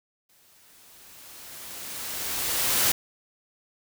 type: noise with exponential growth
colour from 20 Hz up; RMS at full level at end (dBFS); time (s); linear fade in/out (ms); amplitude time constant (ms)
white; -21; 0.29-2.92; 5; 570
effects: none